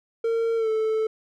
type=tone with pitch glide; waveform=triangle; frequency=457.2 to 438.8 Hz; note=A#4 to A4; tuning=-34 to -5 cents; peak=-19 dBFS; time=0.24-1.07 s; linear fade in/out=5 ms; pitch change=-71 cents; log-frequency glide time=0.56-0.69 s; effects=none